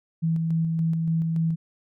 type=tone with tremolo; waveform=sine; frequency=163.4 Hz; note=E3; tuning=15 cents flat; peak=-20 dBFS; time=0.22-1.56 s; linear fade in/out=20 ms; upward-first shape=square; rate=3.5 Hz; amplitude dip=25%; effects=none